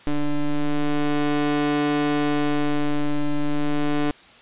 40% pulse ring-modulated tone, 146.83 Hz, D3, in tune, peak -15 dBFS, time 0.07-4.11 s, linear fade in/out 2 ms, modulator 147 Hz, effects white hiss -48 dBFS RMS until 4.41 s + resampled to 8000 Hz

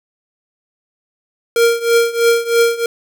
square tone with tremolo, 466.2 Hz, A#4, in tune, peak -8 dBFS, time 1.56-2.86 s, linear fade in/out 2 ms, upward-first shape triangle, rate 3.1 Hz, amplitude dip 90%, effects none

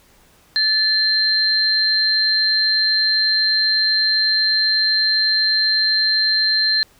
sine tone pair together, 1743 / 4146 Hz, A6 / C8, -17 / -17 cents, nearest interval octave + minor third, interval 1500 cents, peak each -21 / -15 dBFS, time 0.56-6.83 s, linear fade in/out 0 ms, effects pink hiss -53 dBFS RMS until 6.99 s

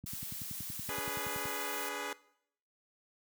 click train, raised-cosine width 5 ms, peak -30 dBFS, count 16, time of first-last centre 0.04-1.455 s, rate 10.6 Hz
blue noise, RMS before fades -42 dBFS, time 0.06-1.89 s, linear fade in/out 5 ms
10% pulse chord, G# diminished, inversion second, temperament equal with one note detuned, 288.3 / 415.3 / 493.9 Hz, D4 / G#4 / B4, -32 / 0 / 0 cents, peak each -35 / -32 / -33 dBFS, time 0.89-2.13 s, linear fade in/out 2 ms
effects noise-tail reverb RT60 0.7 s tail -20 dB re dry + high-pass 100 Hz 12 dB/octave

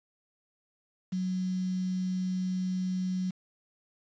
sine tone with quantisation, 184.8 Hz, F#3, 2 cents flat, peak -28 dBFS, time 1.12-3.31 s, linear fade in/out 10 ms, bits 8, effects resampled to 16000 Hz

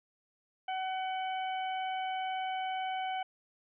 harmonic tone, 753 Hz, F#5, 30 cents sharp, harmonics 1 / 2 / 3 / 4, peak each -33 / -45 / -45 / -45 dBFS, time 0.68-3.23 s, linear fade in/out 5 ms, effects none

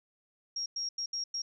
sine tone bursts at uneven times, 5590 Hz, F8, 1 cent sharp, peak -32 dBFS, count 5, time 0.56-0.66 / 0.76-0.89 / 0.98-1.06 / 1.13-1.24 / 1.34-1.42 s, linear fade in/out 5 ms, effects none

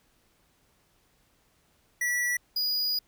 square tone pair in turn, 1949 / 4911 Hz, B6 / D#8, -23 / -23 cents, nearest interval octave + major third, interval 1600 cents, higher second, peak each -26 dBFS, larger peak neither, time 2.01-2.37 / 2.56-2.99 s, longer second, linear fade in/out 5 ms, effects pink hiss -67 dBFS RMS until 3.07 s

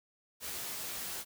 white noise with comb filter, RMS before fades -40 dBFS, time 0.4-1.25 s, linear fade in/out 50 ms, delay 16 ms, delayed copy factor +0.55, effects none

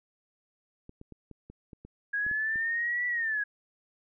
clicks, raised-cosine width 3 ms, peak -33 dBFS, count 10, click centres 0.894 / 1.014 / 1.123 / 1.313 / 1.5 / 1.732 / 1.85 / 2.265 / 2.313 / 2.558 s
sine linear two-way sweep, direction up then down, 1641 to 1967 to 1641 Hz, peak -27 dBFS, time 2.13-3.44 s, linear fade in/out 10 ms, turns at 3.07 s
effects none

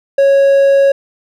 triangle tone, 552 Hz, C#5, 7 cents flat, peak -4 dBFS, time 0.18-0.92 s, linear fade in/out 5 ms, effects none

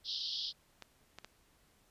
white band-pass noise, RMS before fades -39 dBFS, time 0.04-0.53 s, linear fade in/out 50 ms, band 3100 to 5200 Hz, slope 96 dB/octave
clicks, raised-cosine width 0.2 ms, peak -29 dBFS, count 3, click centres 0.823 / 1.186 / 1.246 s
effects pink hiss -69 dBFS RMS until 1.9 s + resampled to 32000 Hz

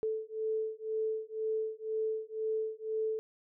sine beating tone pair, 437.5 / 439.5 Hz, A4 / A4, -10 / -2 cents, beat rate 2 Hz, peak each -35 / -35 dBFS, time 0.03-3.19 s, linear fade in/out 0 ms, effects none

